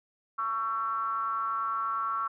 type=ring-modulated tone; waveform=triangle; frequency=114.3 Hz; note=A#2; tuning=34 cents flat; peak=-23 dBFS; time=0.38-2.28 s; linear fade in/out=10 ms; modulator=1230 Hz; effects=none